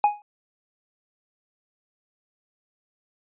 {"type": "tone with exponential decay", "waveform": "triangle", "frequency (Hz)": 830.6, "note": "G#5", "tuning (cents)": 0, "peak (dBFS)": -10, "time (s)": [0.04, 0.22], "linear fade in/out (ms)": 1, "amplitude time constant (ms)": 38, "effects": ["resampled to 8000 Hz"]}